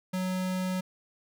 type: tone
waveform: square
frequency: 185 Hz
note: F#3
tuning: in tune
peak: -29 dBFS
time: 0.13-0.81 s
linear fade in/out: 10 ms
effects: none